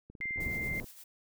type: click train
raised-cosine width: 3 ms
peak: -37 dBFS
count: 12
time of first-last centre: 0.1-0.673 s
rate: 19.2 Hz
type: tone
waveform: sine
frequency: 2093 Hz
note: C7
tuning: in tune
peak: -33 dBFS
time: 0.21-0.8 s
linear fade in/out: 0 ms
type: low-pass noise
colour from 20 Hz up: pink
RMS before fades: -40 dBFS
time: 0.37-0.85 s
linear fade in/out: 5 ms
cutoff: 460 Hz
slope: 12 dB/octave
type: noise with tremolo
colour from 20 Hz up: blue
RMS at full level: -50 dBFS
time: 0.4-1.04 s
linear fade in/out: 5 ms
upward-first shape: sine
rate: 8.7 Hz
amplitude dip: 50%
effects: none